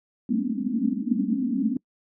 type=band-pass noise; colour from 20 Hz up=white; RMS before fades=-25 dBFS; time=0.29-1.77 s; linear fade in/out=5 ms; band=200 to 280 Hz; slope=96 dB/octave; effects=noise-tail reverb RT60 0.1 s tail -25 dB re dry